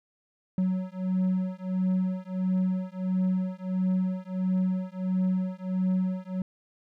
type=beating tone pair; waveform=triangle; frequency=185 / 186.5 Hz; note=F#3 / F#3; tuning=0 / +14 cents; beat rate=1.5 Hz; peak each=-26 dBFS; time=0.58-6.42 s; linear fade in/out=2 ms; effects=none